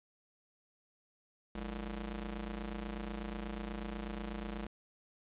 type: ring-modulated tone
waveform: sawtooth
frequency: 130.81 Hz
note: C3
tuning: in tune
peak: -32 dBFS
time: 1.55-4.67 s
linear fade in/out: 5 ms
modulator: 79.5 Hz
effects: resampled to 8000 Hz + 10-bit